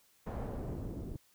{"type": "noise with low-pass filter sweep", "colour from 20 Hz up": "pink", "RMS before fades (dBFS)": -40, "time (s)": [0.26, 1.17], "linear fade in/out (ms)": 10, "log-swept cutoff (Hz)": [870, 250], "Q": 0.96, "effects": ["white hiss -68 dBFS RMS until 1.34 s"]}